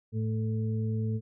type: harmonic tone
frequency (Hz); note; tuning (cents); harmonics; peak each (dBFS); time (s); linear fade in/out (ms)
110; A2; 0; 1 / 2 / 4; -28 / -34 / -40; 0.12-1.21; 50
effects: none